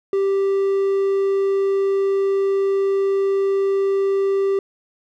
triangle tone, 392 Hz, G4, in tune, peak -14 dBFS, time 0.13-4.59 s, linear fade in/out 2 ms, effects none

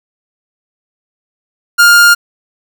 45% pulse tone, 1409 Hz, F6, 15 cents sharp, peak -3 dBFS, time 1.78-2.15 s, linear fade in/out 20 ms, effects none

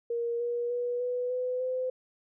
sine tone with pitch steps, 470 / 477.9 / 486 / 494.2 / 502.6 / 511.1 Hz, A#4 / A#4 / B4 / B4 / B4 / C5, +14 / +43 / -28 / +1 / +30 / -41 cents, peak -28 dBFS, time 0.1-1.9 s, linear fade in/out 5 ms, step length 300 ms, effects none

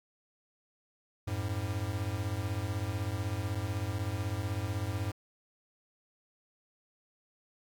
square beating tone pair, 91.4 / 107.4 Hz, F#2 / A2, -21 / -41 cents, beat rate 16 Hz, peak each -36 / -35 dBFS, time 1.27-5.12 s, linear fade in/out 10 ms, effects 12-bit

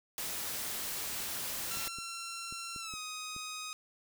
white noise, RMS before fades -38 dBFS, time 0.18-1.88 s, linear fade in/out 0 ms
10% pulse tone with pitch glide, 1359 to 1253.4 Hz, F6 to D#6, -48 to +12 cents, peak -31 dBFS, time 1.71-3.73 s, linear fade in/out 0 ms, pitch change -140 cents, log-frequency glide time 2.79-2.98 s
clicks, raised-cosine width 3 ms, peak -37 dBFS, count 7, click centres 1.772 / 1.873 / 1.986 / 2.525 / 2.762 / 2.938 / 3.364 s
effects none

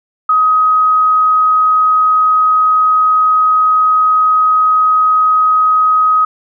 sine tone, 1261 Hz, D#6, 23 cents sharp, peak -7 dBFS, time 0.29-6.25 s, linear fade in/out 5 ms, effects none

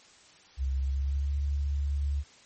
sine tone with pitch glide, 66.6 to 70.97 Hz, C2 to C#2, +31 to +41 cents, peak -26 dBFS, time 0.57-2.24 s, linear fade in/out 50 ms, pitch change +110 cents, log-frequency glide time 0.72-1.36 s, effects white hiss -56 dBFS RMS until 2.45 s + MP3 32 kbps

